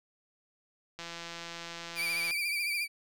click train, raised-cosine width 0.2 ms, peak -24 dBFS, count 224, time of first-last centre 0.99-2.31 s, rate 169 Hz
35% pulse tone with vibrato, 2349 Hz, D7, in tune, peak -28 dBFS, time 1.95-2.88 s, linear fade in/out 50 ms, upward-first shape triangle, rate 14 Hz, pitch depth 68 cents each way
effects none

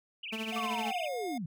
sine tone with vibrato, 2695 Hz, E7, 38 cents sharp, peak -38 dBFS, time 0.23-1.08 s, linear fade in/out 5 ms, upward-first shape triangle, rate 20 Hz, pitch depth 300 cents each way
sawtooth tone with tremolo, 220.9 Hz, A3, 7 cents sharp, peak -30 dBFS, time 0.32-0.92 s, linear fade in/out 10 ms, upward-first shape sine, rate 13 Hz, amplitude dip 55%
square tone, 716 Hz, F5, 43 cents sharp, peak -38 dBFS, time 0.52-1.38 s, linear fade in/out 5 ms
sine linear sweep, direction down, 1180 to 144.8 Hz, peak -34 dBFS, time 0.56-1.46 s, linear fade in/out 5 ms
effects none

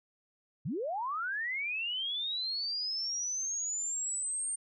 sine linear sweep, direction up, 110.3 to 8800 Hz, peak -32 dBFS, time 0.65-4.56 s, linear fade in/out 10 ms, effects none

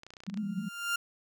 clicks, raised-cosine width 0.2 ms, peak -30 dBFS, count 11, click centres 0.034 / 0.066 / 0.105 / 0.137 / 0.168 / 0.204 / 0.236 / 0.266 / 0.299 / 0.342 / 0.374 s
pink band-pass noise, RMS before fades -35 dBFS, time 0.27-0.69 s, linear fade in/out 10 ms, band 180 to 210 Hz, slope 96 dB/octave
30% pulse tone with exponential growth, 1396.9 Hz, F6, in tune, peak -24 dBFS, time 0.36-0.96 s, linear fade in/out 5 ms, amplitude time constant 130 ms
effects none

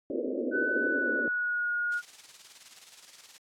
pink band-pass noise, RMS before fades -32 dBFS, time 0.1-1.28 s, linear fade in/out 2 ms, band 240 to 590 Hz, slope 96 dB/octave
sine tone with pitch glide, 1500 to 1437.2 Hz, F#6 to F6, +23 to +49 cents, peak -27 dBFS, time 0.51-2.02 s, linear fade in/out 50 ms, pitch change -74 cents, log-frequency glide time 0.8-1.73 s
blue noise with tremolo, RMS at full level -42 dBFS, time 1.92-3.38 s, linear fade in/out 0 ms, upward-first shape square, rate 19 Hz, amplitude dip 50%
effects low-pass 6000 Hz 12 dB/octave + AAC 64 kbps

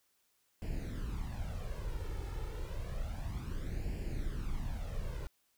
brown noise with flanger, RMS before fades -38 dBFS, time 0.62-5.27 s, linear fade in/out 0 ms, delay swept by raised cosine 0.4 to 2.3 ms, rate 0.3 Hz, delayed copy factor +0.7, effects white hiss -75 dBFS RMS until 5.57 s

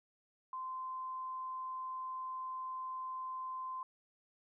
sine tone, 1036 Hz, C6, 17 cents flat, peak -39 dBFS, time 0.53-3.83 s, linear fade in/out 2 ms, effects none

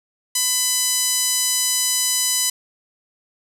5% pulse tone with band-pass filter, 1000 Hz, B5, 21 cents sharp, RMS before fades -20 dBFS, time 0.35-2.5 s, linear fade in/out 5 ms, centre 7500 Hz, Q 0.69, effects none

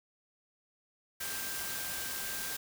sine tone in noise, 1580 Hz, G6, 13 cents sharp, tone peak -45 dBFS, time 1.2-2.57 s, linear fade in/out 10 ms, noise white, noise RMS -38 dBFS, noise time 1.2-2.57 s, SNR -10 dB, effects none

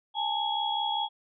sine tone cluster, 825 / 890 / 3329 Hz, G#5 / A5 / G#7, -12 / +20 / +3 cents, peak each -31 dBFS, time 0.14-1.09 s, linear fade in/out 50 ms, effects none

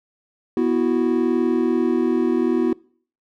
triangle chord, B suspended fourth, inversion none, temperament equal, 246.9 / 329.6 / 370 Hz, B3 / E4 / F#4, 0 / 0 / 0 cents, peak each -19 dBFS, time 0.57-2.73 s, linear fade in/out 2 ms, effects noise-tail reverb RT60 0.5 s tail -24 dB re dry

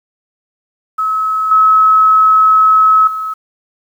sine tone with level steps, 1288 Hz, E6, 41 cents flat, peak -12 / -5 / -17 dBFS, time 0.98-3.34 s, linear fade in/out 10 ms, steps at 1.51 / 3.07 s, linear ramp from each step 5 ms, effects 7-bit

